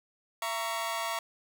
sawtooth chord, A# diminished, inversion second, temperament just, 671.3 / 932.3 / 1118.8 Hz, E5 / A#5 / C#6, +31 / 0 / +16 cents, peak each -32 dBFS, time 0.42-1.19 s, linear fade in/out 2 ms, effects none

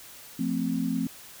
sine chord, F major, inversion none, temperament equal with one note detuned, 174.61 / 223.1 / 261.6 Hz, F3 / A3 / C4, 0 / +24 / 0 cents, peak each -31 / -30 / -28 dBFS, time 0.39-1.07 s, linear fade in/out 5 ms, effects white hiss -47 dBFS RMS until 1.4 s

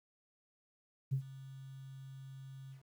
sine tone with ADSR envelope, 134.2 Hz, C3, 44 cents sharp, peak -28 dBFS, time 1.11-2.83 s, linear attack 21 ms, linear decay 87 ms, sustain -19 dB, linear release 110 ms, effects tanh soft clip ceiling -25 dBFS + 11-bit

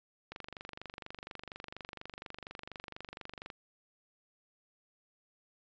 click train, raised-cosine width 0.3 ms, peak -27 dBFS, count 78, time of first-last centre 0.32-3.502 s, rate 24.2 Hz, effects resampled to 16000 Hz

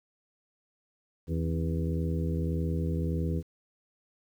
harmonic tone with a mistuned harmonic, 81.7 Hz, E2, 15 cents flat, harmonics 1 / 2 / 3 / 4 / 5 / 6, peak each -30 / -31 / -38 / -39 / -40 / -41 dBFS, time 1.27-3.43 s, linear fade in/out 50 ms, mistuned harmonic 3, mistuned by +82 cents, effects 10-bit

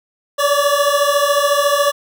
25% pulse beating tone pair, 566 / 580 Hz, C#5 / D5, +36 / -22 cents, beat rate 14 Hz, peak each -12 dBFS, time 0.38-1.92 s, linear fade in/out 20 ms, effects none

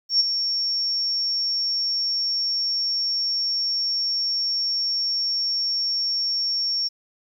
sine tone with ADSR envelope, 5490 Hz, F8, 31 cents flat, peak -13 dBFS, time 0.09-6.89 s, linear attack 110 ms, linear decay 20 ms, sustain -8 dB, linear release 20 ms, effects 9-bit

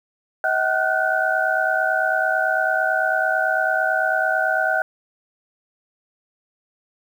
sine tone cluster, 639 / 752 / 1454 / 1523 Hz, D#5 / F#5 / F#6 / F#6, +46 / +28 / -31 / +50 cents, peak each -23 dBFS, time 0.44-4.82 s, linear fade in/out 2 ms, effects 8-bit

